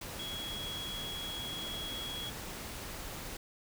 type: tone in noise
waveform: sine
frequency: 3328 Hz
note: G#7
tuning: 3 cents sharp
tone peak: -39 dBFS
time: 0.19-2.3 s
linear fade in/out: 5 ms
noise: pink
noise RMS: -43 dBFS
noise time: 0.01-3.37 s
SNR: +1 dB
effects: none